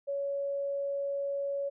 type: tone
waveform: sine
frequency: 560 Hz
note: C#5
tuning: 18 cents sharp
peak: -30 dBFS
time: 0.07-1.7 s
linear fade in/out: 20 ms
effects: none